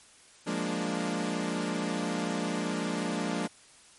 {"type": "chord", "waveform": "sawtooth", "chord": "Bb dominant seventh", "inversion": "second", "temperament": "equal", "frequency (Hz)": [174.61, 207.7, 233.1, 293.7], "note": ["F3", "Ab3", "Bb3", "D4"], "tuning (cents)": [0, 0, 0, 0], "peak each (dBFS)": -31, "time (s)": [0.46, 3.48], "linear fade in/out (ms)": 20, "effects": ["white hiss -56 dBFS RMS until 3.98 s", "MP3 48 kbps"]}